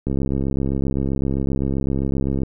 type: click train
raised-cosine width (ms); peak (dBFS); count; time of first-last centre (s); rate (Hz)
3; -10; 161; 0.07-2.433; 67.7
effects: none